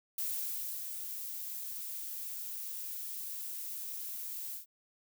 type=noise with ADSR envelope; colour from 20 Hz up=violet; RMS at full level=-35 dBFS; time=0.18-4.66 s; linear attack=4 ms; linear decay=640 ms; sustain=-6 dB; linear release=120 ms; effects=none